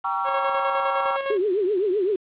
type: chord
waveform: sine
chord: G diminished seventh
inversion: none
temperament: just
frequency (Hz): 784 / 940.8 / 1128.9 / 1354.7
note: G5 / Bb5 / Db6 / Fb6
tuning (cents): 0 / +16 / +31 / +47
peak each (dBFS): -28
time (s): 0.04-1.17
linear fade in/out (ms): 10
type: tone with tremolo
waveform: sawtooth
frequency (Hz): 547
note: C#5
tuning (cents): -23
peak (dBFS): -19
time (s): 0.24-1.38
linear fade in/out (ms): 50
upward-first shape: square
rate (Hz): 9.8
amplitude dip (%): 45
type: tone with vibrato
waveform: sine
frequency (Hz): 392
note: G4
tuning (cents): 0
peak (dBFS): -19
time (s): 1.3-2.16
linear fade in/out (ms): 5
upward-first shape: triangle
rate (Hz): 7.8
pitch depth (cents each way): 210
effects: resampled to 8000 Hz + 8-bit